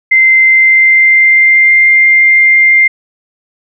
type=tone with pitch glide; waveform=sine; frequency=2078 to 2102 Hz; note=C7 to C7; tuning=-12 to +7 cents; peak=-3 dBFS; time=0.11-2.88 s; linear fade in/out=10 ms; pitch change=+19 cents; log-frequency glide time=0.43-1.92 s; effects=none